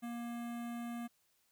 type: tone with notch filter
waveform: square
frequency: 236.5 Hz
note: A#3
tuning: 25 cents sharp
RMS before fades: -42 dBFS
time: 0.02-1.08 s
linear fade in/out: 20 ms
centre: 4900 Hz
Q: 0.9
effects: white hiss -75 dBFS RMS until 1.51 s